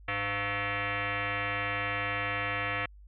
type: tone with frequency modulation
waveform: sine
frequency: 298.1 Hz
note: D4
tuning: 26 cents sharp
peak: -29 dBFS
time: 0.08-2.86 s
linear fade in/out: 5 ms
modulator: 404 Hz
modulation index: 6
effects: added 50 Hz sine -49 dBFS peak until 3.07 s